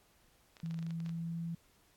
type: clicks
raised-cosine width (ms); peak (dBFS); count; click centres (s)
0.2; -36; 12; 0.568 / 0.601 / 0.661 / 0.71 / 0.743 / 0.79 / 0.827 / 0.866 / 0.907 / 1.003 / 1.062 / 1.093
type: tone with pitch glide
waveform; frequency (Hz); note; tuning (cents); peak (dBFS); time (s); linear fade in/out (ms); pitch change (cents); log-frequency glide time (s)
sine; 164.81 to 167.5; E3 to E3; 0 to +28; -36; 0.63-1.55; 5; +28; 0.76-1.41
effects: pink hiss -68 dBFS RMS until 1.96 s + AAC 64 kbps